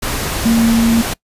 sine tone in noise, 229.4 Hz, A#3, 28 cents flat, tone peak -9 dBFS, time 0.45-1.02 s, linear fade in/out 10 ms, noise pink, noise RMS -20 dBFS, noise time 0.02-1.14 s, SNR +8 dB, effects noise-tail reverb RT60 0.1 s tail -23 dB re dry + resampled to 32000 Hz

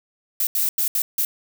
violet noise bursts at uneven times, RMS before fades -21 dBFS, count 5, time 0.4-0.47 / 0.55-0.69 / 0.78-0.88 / 0.95-1.02 / 1.18-1.25 s, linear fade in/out 2 ms, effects none

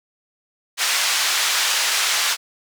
white band-pass noise, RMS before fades -20 dBFS, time 0.77-2.37 s, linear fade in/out 50 ms, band 990 to 6000 Hz, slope 12 dB/octave, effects none

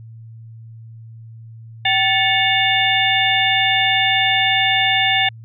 sine tone cluster, 768 / 1753 / 2211 / 2830 / 3562 Hz, G5 / A6 / C#7 / F7 / A7, -36 / -7 / -5 / +22 / +21 cents, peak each -20 dBFS, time 1.85-5.29 s, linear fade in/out 5 ms, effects added 113 Hz sine -35 dBFS peak until 5.44 s

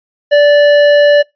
sine tone with tanh clipping, 583 Hz, D5, 13 cents flat, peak -6 dBFS, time 0.31-1.23 s, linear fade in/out 20 ms, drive 14 dB, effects noise-tail reverb RT60 0.2 s tail -25 dB re dry + resampled to 11025 Hz

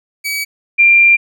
sawtooth / sine tone pair in turn, 2278 / 2381 Hz, C#7 / D7, +47 / +23 cents, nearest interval minor second, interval 76 cents, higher second, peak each -14 / -5 dBFS, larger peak second, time 0.24-0.45 / 0.78-1.17 s, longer second, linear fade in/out 20 ms, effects none

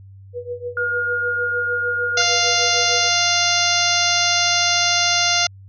sine tone with tremolo, 486.7 Hz, B4, 25 cents flat, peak -22 dBFS, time 0.33-3.1 s, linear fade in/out 50 ms, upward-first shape triangle, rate 6.6 Hz, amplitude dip 95%
sine tone, 1425 Hz, F6, 34 cents sharp, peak -19 dBFS, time 0.77-2.22 s, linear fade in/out 2 ms
harmonic tone, 698.5 Hz, F5, in tune, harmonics 1 / 2 / 3 / 4 / 5 / 6 / 7 / 8 / 9, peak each -24 / -24 / -24 / -24 / -24 / -24 / -24 / -24 / -24 dBFS, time 2.17-5.47 s, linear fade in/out 5 ms
effects added 97 Hz sine -39 dBFS peak until 5.68 s

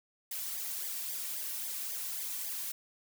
blue noise with flanger, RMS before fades -38 dBFS, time 0.31-2.72 s, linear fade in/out 5 ms, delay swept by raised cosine 0.71 to 2.41 ms, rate 3.7 Hz, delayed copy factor -0.95, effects none

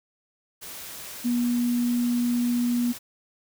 sine tone in noise, 241.3 Hz, B3, 40 cents flat, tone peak -21 dBFS, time 1.24-2.93 s, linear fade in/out 20 ms, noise white, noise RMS -39 dBFS, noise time 0.61-2.99 s, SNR +15 dB, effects none

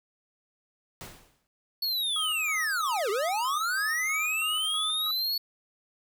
pink noise with exponential decay, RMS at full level -39 dBFS, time 1.01-1.47 s, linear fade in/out 0 ms, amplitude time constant 100 ms
square linear two-way sweep, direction down then up, 4435 to 380 to 4435 Hz, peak -27 dBFS, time 1.82-5.38 s, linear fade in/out 5 ms, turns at 3.1 s
triangle tone with tremolo, 1260 Hz, D#6, 21 cents sharp, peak -32 dBFS, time 2.16-5.11 s, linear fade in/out 2 ms, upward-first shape square, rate 3.1 Hz, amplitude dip 55%
effects none

